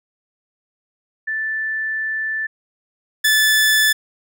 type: tone pair in turn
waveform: sine / sawtooth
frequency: 1760 / 1741.8 Hz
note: A6 / A6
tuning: 0 / -18 cents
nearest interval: unison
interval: 18 cents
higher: first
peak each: -20 / -9 dBFS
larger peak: second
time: 1.27-2.47 / 3.24-3.93 s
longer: first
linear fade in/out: 10 ms
effects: none